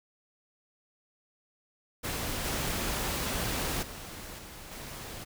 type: noise with level steps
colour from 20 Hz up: pink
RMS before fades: -34 / -32 / -43 / -46 / -42 dBFS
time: 2.03-5.25 s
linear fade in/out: 20 ms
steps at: 2.44 / 3.82 / 4.38 / 4.71 s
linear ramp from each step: 10 ms
effects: none